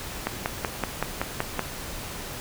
click train, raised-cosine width 0.5 ms, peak -9 dBFS, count 8, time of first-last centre 0.27-1.593 s, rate 5.29 Hz, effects pink hiss -36 dBFS RMS until 2.4 s

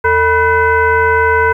sine tone with frequency modulation, 980 Hz, B5, 14 cents flat, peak -8 dBFS, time 0.04-1.53 s, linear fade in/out 10 ms, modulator 531 Hz, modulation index 1.4, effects 8-bit

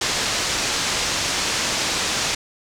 white low-pass noise, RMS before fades -23 dBFS, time 0.01-2.35 s, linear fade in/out 5 ms, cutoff 6900 Hz, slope 24 dB/octave, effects none

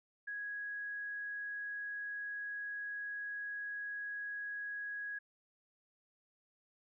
sine tone, 1661.2 Hz, G#6, in tune, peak -39 dBFS, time 0.27-5.19 s, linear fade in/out 10 ms, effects none

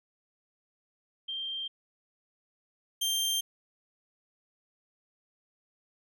sine / sawtooth tone pair in turn, 3167 / 3167 Hz, G7 / G7, +17 / +17 cents, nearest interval unison, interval 0 cents, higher neither, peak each -33 / -24 dBFS, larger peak second, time 1.28-1.68 / 3.01-3.41 s, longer neither, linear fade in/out 10 ms, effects none

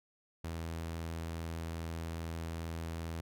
sawtooth tone with vibrato, 82.41 Hz, E2, in tune, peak -34 dBFS, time 0.44-3.21 s, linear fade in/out 5 ms, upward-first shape triangle, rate 18 Hz, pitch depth 12 cents each way, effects none

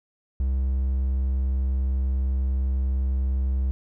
triangle tone, 65.7 Hz, C2, 8 cents sharp, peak -19 dBFS, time 0.4-3.71 s, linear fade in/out 0 ms, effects none

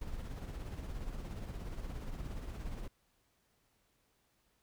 brown noise with tremolo, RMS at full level -40 dBFS, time 0.01-2.88 s, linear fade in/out 5 ms, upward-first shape sine, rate 17 Hz, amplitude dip 45%, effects pink hiss -75 dBFS RMS until 4.62 s

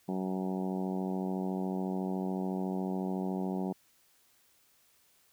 harmonic tone, 93.9 Hz, F#2, 26 cents sharp, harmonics 2 / 3 / 4 / 5 / 6 / 7 / 8 / 9 / 10, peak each -33 / -39 / -39 / -46 / -48 / -46 / -45 / -47 / -52 dBFS, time 0.08-3.73 s, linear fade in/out 10 ms, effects white hiss -67 dBFS RMS until 5.32 s

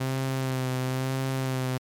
sawtooth tone with vibrato, 130.81 Hz, C3, in tune, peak -22 dBFS, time 0-1.78 s, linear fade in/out 10 ms, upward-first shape sine, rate 1 Hz, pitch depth 29 cents each way, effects MP3 96 kbps

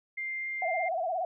sine tone, 2101 Hz, C7, 7 cents sharp, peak -32 dBFS, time 0.17-0.89 s, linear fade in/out 10 ms
sine tone with vibrato, 699 Hz, F5, 1 cent sharp, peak -28 dBFS, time 0.62-1.25 s, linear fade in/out 2 ms, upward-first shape sine, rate 17 Hz, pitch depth 140 cents each way
effects none

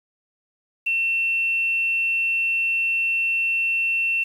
sine tone with quantisation, 2700 Hz, E7, 41 cents sharp, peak -19 dBFS, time 0.86-4.24 s, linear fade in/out 10 ms, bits 8, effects none

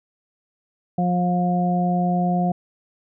harmonic tone, 178 Hz, F3, 33 cents sharp, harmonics 1 / 2 / 3 / 4, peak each -19 / -32 / -32 / -23 dBFS, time 0.98-2.52 s, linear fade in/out 5 ms, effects none

